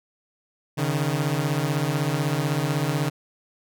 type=beating tone pair; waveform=sawtooth; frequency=138.59 / 154.59 Hz; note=C#3 / D#3; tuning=0 / -11 cents; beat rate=16 Hz; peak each=-21 dBFS; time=0.77-3.1 s; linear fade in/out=20 ms; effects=none